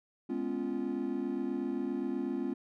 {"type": "chord", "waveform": "triangle", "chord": "C# dominant seventh", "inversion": "second", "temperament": "just", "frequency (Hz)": [207.9, 249.5, 277.2, 346.5], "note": ["G#3", "B3", "C#4", "E#4"], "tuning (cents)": [2, 18, 0, -14], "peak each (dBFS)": [-38, -34, -34, -35], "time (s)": [0.29, 2.54], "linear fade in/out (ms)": 10, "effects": ["tanh soft clip ceiling -20 dBFS"]}